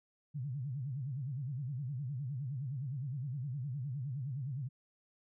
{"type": "tone with vibrato", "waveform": "sine", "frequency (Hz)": 134, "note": "C3", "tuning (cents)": 42, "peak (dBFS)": -36, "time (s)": [0.34, 4.69], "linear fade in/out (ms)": 20, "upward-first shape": "sine", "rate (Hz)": 9.7, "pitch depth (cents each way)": 200, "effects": []}